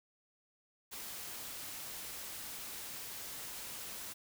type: noise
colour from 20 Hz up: white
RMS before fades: -45 dBFS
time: 0.91-4.14 s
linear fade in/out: 20 ms
effects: none